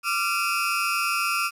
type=tone cluster; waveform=35% pulse; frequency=1180 / 1373 / 2535 Hz; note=D6 / F6 / D#7; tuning=+8 / -30 / +32 cents; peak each=-27 / -24 / -26 dBFS; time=0.03-1.51 s; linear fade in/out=50 ms; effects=resampled to 32000 Hz + 9-bit